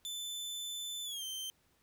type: tone with pitch glide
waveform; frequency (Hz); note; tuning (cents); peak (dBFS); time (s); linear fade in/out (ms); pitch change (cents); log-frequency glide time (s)
sawtooth; 3520 to 3118; A7 to G7; 0 to -10; -36; 0.05-1.5; 0; -210; 1.04-1.24
effects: pink hiss -72 dBFS RMS until 1.82 s